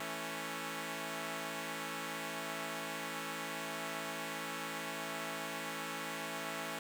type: chord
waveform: 5% pulse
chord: A major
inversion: second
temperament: equal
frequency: 164.81 / 220 / 277.2 Hz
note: E3 / A3 / C#4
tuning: 0 / 0 / 0 cents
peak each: -33 / -33 / -31 dBFS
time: 0-6.79 s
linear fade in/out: 2 ms
effects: none